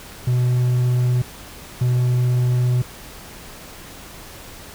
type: tone pair in turn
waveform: triangle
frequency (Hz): 124.1 / 124.1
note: B2 / B2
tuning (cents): +9 / +9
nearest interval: unison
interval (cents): 0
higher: neither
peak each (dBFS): -13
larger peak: neither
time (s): 0.27-1.22 / 1.81-2.82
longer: second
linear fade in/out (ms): 5
effects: pink hiss -39 dBFS RMS until 4.74 s